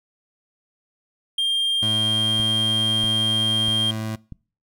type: tone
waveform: triangle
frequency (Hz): 3200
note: G7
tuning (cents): +35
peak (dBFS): -17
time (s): 1.38-3.91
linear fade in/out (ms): 5
type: tone with pitch glide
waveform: 25% pulse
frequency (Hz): 108.5 to 109.82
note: A2 to A2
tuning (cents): -24 to -3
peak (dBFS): -22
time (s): 1.82-4.16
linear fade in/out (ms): 10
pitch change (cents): +21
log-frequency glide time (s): 2-2.46
type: click train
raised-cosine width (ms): 5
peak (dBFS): -23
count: 4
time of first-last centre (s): 2.4-4.323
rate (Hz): 1.56
effects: noise-tail reverb RT60 0.4 s tail -23 dB re dry